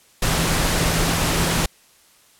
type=tone in noise; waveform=sine; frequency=164.81 Hz; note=E3; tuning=in tune; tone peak=-25 dBFS; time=0.22-1.66 s; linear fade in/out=5 ms; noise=pink; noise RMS=-20 dBFS; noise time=0.22-1.66 s; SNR=-8 dB; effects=white hiss -54 dBFS RMS until 2.39 s + low-pass 12000 Hz 12 dB/octave